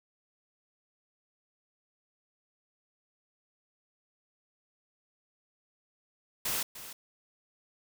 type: noise with echo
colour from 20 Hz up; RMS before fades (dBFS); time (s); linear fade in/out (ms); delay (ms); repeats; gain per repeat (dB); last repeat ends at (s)
white; -32; 6.45-6.63; 5; 300; 1; -13; 6.93
effects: none